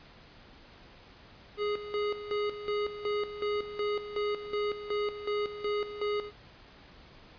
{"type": "tone with tremolo", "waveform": "square", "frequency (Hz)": 415.3, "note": "G#4", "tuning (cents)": 0, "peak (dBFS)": -29, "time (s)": [1.57, 6.32], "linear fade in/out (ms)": 50, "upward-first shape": "square", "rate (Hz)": 2.7, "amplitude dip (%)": 70, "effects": ["pink hiss -54 dBFS RMS until 7.38 s", "resampled to 11025 Hz"]}